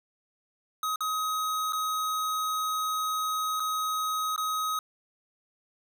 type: tone with dropouts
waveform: square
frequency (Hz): 1264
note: D#6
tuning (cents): +27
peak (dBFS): -28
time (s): 0.83-4.79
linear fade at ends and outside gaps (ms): 2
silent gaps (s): 0.959-1.006 / 1.724-1.731 / 3.598-3.602 / 4.362-4.378
effects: none